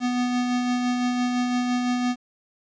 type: tone with tremolo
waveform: square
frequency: 246.9 Hz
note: B3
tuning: in tune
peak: -21 dBFS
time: 0-2.16 s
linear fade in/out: 50 ms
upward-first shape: sine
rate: 5.9 Hz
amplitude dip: 30%
effects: resampled to 16000 Hz + 9-bit